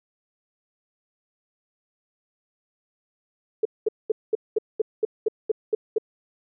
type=tone bursts; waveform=sine; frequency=435.5 Hz; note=A4; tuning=18 cents flat; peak=-17 dBFS; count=11; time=3.63-5.983 s; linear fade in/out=5 ms; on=23 ms; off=210 ms; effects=none